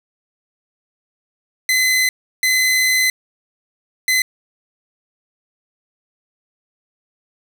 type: tone bursts at uneven times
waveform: sawtooth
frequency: 2034 Hz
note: C7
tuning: 50 cents flat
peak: -10 dBFS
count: 3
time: 1.69-2.09 / 2.43-3.1 / 4.08-4.22 s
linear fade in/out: 2 ms
effects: none